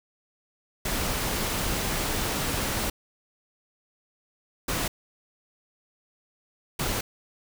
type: noise bursts at uneven times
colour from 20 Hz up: pink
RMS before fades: -28 dBFS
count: 3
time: 0.85-2.9 / 4.68-4.88 / 6.79-7.01 s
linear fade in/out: 5 ms
effects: none